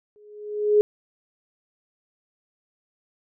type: tone with exponential growth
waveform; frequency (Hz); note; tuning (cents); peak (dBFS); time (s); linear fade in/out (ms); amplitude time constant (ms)
sine; 418.6; G#4; +14; -11; 0.16-0.81; 0; 140
effects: none